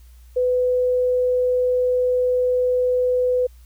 sine tone, 500 Hz, B4, 21 cents sharp, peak -16 dBFS, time 0.36-3.47 s, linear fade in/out 10 ms, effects added 60 Hz sine -43 dBFS peak until 3.65 s + white hiss -59 dBFS RMS until 3.65 s

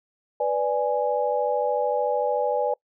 sine chord, G# diminished, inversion first, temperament equal, 493.9 / 587.3 / 830.6 Hz, B4 / D5 / G#5, 0 / 0 / 0 cents, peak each -25 / -25 / -26 dBFS, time 0.4-2.74 s, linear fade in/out 5 ms, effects noise-tail reverb RT60 0.1 s tail -26 dB re dry

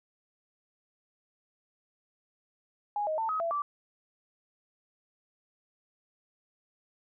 sine tone with pitch steps, 827 / 625 / 894 / 1268 / 671 / 1164 Hz, G#5 / D#5 / A5 / D#6 / E5 / D6, -8 / +8 / +27 / +32 / +31 / -16 cents, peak -28 dBFS, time 2.96-3.62 s, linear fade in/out 2 ms, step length 110 ms, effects none

